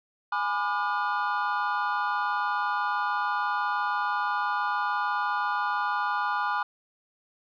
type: chord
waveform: triangle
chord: G# diminished seventh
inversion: none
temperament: just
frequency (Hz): 830.6 / 996.7 / 1196.1 / 1435.3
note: G#5 / B5 / D6 / F6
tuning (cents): 0 / +16 / +31 / +47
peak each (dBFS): -29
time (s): 0.32-6.63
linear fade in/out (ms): 5
effects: resampled to 11025 Hz